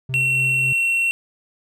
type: tone with tremolo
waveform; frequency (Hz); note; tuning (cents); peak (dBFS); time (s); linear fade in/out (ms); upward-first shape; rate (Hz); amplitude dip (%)
triangle; 130.81; C3; 0; -22; 0.09-0.73; 5; sine; 3.6; 30
type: tone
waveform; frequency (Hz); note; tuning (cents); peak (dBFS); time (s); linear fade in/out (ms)
triangle; 2721; F7; -46; -15; 0.14-1.11; 0
effects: none